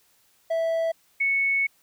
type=tone pair in turn; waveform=triangle / sine; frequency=657 / 2210 Hz; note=E5 / C#7; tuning=-6 / -6 cents; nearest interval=octave + major sixth; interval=2100 cents; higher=second; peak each=-20 / -20 dBFS; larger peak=neither; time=0.5-0.92 / 1.2-1.67 s; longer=second; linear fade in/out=10 ms; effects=white hiss -63 dBFS RMS until 1.82 s